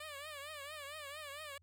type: tone with vibrato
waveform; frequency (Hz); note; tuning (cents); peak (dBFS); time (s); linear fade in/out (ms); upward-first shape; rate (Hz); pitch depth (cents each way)
10% pulse; 587.3; D5; 0; -37; 0-1.58; 5; triangle; 4.4; 130
effects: added 85 Hz sine -66 dBFS peak until 1.62 s